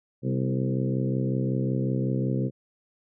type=harmonic tone with a mistuned harmonic; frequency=65.41 Hz; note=C2; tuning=in tune; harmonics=2 / 3 / 4 / 5 / 6 / 7 / 8; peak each=-26 / -30 / -32 / -34 / -36 / -37 / -38 dBFS; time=0.22-2.51 s; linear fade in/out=50 ms; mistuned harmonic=4; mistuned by=-35 cents; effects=none